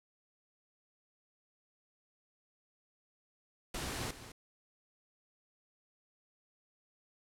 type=noise with echo; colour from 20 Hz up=pink; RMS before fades=-39 dBFS; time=3.74-4.11 s; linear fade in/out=5 ms; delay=210 ms; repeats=1; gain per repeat=-12 dB; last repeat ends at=4.32 s; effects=low-pass 11000 Hz 12 dB/octave